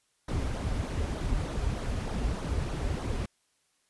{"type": "noise with flanger", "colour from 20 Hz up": "brown", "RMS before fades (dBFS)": -31, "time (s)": [0.28, 3.26], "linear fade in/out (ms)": 5, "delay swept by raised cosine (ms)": [0.39, 6.29], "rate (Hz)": 3.3, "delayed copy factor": -0.65, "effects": ["white hiss -72 dBFS RMS until 3.89 s", "resampled to 24000 Hz"]}